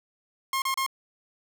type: tone bursts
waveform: sawtooth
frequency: 1070 Hz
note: C6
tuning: 38 cents sharp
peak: -21 dBFS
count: 3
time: 0.53-0.864 s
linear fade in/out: 2 ms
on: 90 ms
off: 32 ms
effects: none